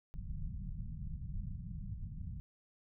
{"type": "low-pass noise", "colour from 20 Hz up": "pink", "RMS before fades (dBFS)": -42, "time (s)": [0.14, 2.4], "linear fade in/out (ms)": 0, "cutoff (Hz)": 190, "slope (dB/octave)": 48, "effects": []}